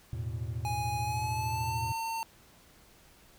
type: chord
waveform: triangle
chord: E suspended fourth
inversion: none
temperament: equal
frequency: 82.41 / 110 / 123.47 Hz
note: E2 / A2 / B2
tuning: 0 / 0 / 0 cents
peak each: -37 / -34 / -36 dBFS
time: 0.13-1.92 s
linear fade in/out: 0 ms
type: tone with pitch glide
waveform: square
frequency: 830 to 905.1 Hz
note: G#5 to A5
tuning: -1 to +49 cents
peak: -33 dBFS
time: 0.65-2.23 s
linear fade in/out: 0 ms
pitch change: +150 cents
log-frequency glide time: 0.99-1.84 s
effects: pink hiss -59 dBFS RMS until 3.38 s